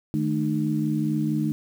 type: tone cluster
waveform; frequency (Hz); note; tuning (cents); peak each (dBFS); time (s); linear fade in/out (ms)
sine; 153.7 / 218.1 / 304.7; D#3 / A3 / D#4; -21 / -15 / -36; -26; 0.14-1.52; 0
effects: 8-bit